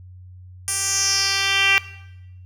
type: tone with band-pass filter sweep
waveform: 10% pulse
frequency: 392 Hz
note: G4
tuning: in tune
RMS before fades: -20 dBFS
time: 0.68-1.78 s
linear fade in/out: 0 ms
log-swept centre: 9000 to 2600 Hz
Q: 3.5
effects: noise-tail reverb RT60 0.9 s tail -17 dB re dry + added 91 Hz sine -39 dBFS peak until 2.45 s